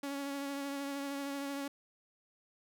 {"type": "tone with vibrato", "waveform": "sawtooth", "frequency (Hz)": 279.5, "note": "C#4", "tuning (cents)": 14, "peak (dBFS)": -33, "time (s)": [0.03, 1.68], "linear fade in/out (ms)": 5, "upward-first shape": "triangle", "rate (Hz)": 13, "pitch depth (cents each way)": 26, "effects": []}